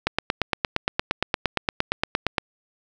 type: click train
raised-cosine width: 0.3 ms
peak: -4 dBFS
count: 21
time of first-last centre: 0.07-2.382 s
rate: 8.65 Hz
effects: none